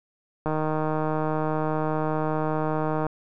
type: click train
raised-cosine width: 1 ms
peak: -13 dBFS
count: 405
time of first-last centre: 0.46-3.066 s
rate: 155 Hz
effects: none